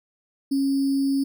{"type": "tone with sample-and-hold", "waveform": "sine", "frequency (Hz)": 274.2, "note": "C#4", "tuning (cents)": -19, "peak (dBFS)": -19, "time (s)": [0.51, 1.24], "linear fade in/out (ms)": 10, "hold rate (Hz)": 4900, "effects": []}